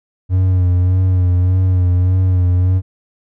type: tone with vibrato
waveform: triangle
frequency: 91.3 Hz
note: F#2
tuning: 23 cents flat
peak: -8 dBFS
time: 0.29-2.82 s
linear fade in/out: 50 ms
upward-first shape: sine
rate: 1.7 Hz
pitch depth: 38 cents each way
effects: none